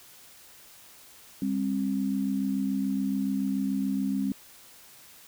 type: tone pair together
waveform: sine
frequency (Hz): 200 / 267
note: G3 / C4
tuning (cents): +35 / +35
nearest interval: perfect fourth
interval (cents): 500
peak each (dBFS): -28 / -28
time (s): 1.42-4.32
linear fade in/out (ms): 2
effects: white hiss -52 dBFS RMS until 5.27 s